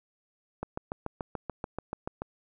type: click train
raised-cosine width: 1 ms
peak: -19 dBFS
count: 12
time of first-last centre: 0.63-2.22 s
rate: 6.92 Hz
effects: none